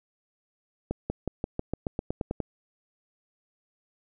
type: accelerating click train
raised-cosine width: 2 ms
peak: -15 dBFS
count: 12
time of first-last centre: 0.91-2.403 s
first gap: 190 ms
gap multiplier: 0.93
effects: none